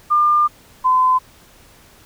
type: tone pair in turn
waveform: sine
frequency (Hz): 1200 / 1021.4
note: D6 / C6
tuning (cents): +37 / -42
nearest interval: minor third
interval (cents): 279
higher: first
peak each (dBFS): -11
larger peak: neither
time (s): 0.1-0.48 / 0.84-1.19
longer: first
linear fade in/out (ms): 20
effects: pink hiss -48 dBFS RMS until 2.05 s